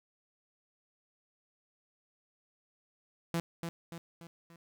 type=tone with echo; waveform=sawtooth; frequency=168.1 Hz; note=E3; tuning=34 cents sharp; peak=-26 dBFS; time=3.34-3.4 s; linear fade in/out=0 ms; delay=290 ms; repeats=4; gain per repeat=-6 dB; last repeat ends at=4.56 s; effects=11-bit